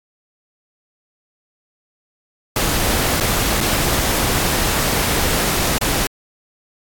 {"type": "noise with dropouts", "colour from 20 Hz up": "pink", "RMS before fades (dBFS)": -18, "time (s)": [2.56, 6.07], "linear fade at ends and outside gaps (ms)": 2, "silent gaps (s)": [[3.201, 3.207], [3.606, 3.61], [5.783, 5.812]], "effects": ["AAC 64 kbps"]}